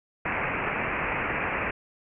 white low-pass noise, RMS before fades -29 dBFS, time 0.25-1.71 s, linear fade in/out 5 ms, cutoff 2600 Hz, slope 96 dB/octave, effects none

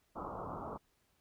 white low-pass noise, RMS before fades -43 dBFS, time 0.15-0.78 s, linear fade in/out 20 ms, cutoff 1300 Hz, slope 96 dB/octave, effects pink hiss -75 dBFS RMS until 1.2 s

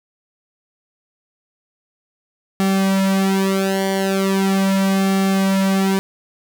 sawtooth tone with flanger, 193.3 Hz, G3, 24 cents flat, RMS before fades -17 dBFS, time 2.6-5.99 s, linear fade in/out 0 ms, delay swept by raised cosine 2 to 4.4 ms, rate 0.39 Hz, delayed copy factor -0.95, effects none

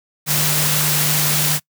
sine tone in noise, 150.5 Hz, D3, 43 cents sharp, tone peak -21 dBFS, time 0.26-1.6 s, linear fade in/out 50 ms, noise white, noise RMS -18 dBFS, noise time 0.26-1.6 s, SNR -6 dB, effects noise-tail reverb RT60 0.1 s tail -24 dB re dry + high-pass 100 Hz 12 dB/octave

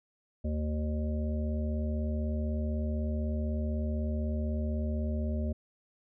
harmonic tone, 76 Hz, D#2, 40 cents flat, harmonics 1 / 3 / 5 / 7 / 8, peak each -30 / -35 / -45 / -47 / -42 dBFS, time 0.44-5.53 s, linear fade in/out 10 ms, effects none

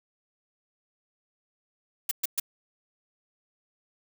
blue noise bursts, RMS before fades -26 dBFS, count 3, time 2.09-2.399 s, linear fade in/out 5 ms, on 23 ms, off 120 ms, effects none

